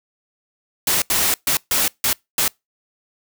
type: noise bursts at uneven times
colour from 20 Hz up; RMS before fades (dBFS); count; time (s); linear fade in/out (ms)
white; -18; 6; 0.87-1.02 / 1.1-1.34 / 1.47-1.57 / 1.71-1.88 / 2.04-2.13 / 2.38-2.48; 2
effects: noise-tail reverb RT60 0.2 s tail -26 dB re dry